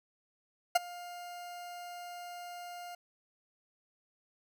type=tone with ADSR envelope; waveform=40% pulse; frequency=705 Hz; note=F5; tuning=16 cents sharp; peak=-19 dBFS; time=0.75-2.95 s; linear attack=9 ms; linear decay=20 ms; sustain=-23 dB; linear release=4 ms; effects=none